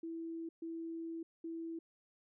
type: tone bursts at uneven times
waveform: sine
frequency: 329.6 Hz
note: E4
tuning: in tune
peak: -40 dBFS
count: 3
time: 0.03-0.49 / 0.62-1.23 / 1.44-1.79 s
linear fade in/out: 5 ms
effects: none